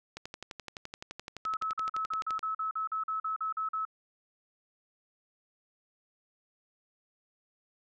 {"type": "click train", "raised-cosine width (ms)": 0.2, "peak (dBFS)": -23, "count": 27, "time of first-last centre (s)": [0.17, 2.392], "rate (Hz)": 11.7}
{"type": "tone bursts", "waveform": "sine", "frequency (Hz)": 1296, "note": "E6", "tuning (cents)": -30, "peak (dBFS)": -30, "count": 15, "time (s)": [1.45, 3.852], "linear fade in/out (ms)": 5, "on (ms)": 120, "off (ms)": 43}
{"effects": []}